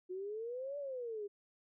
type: exponential two-way sweep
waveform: sine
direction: up then down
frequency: 359 to 583 to 398.4 Hz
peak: -39 dBFS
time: 0.09-1.28 s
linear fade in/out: 20 ms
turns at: 0.78 s
effects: none